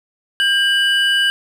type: tone pair together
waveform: triangle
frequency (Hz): 1600 / 2960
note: G6 / F#7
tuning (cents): +35 / 0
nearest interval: major seventh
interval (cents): 1065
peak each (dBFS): -14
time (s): 0.4-1.3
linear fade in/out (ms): 0
effects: none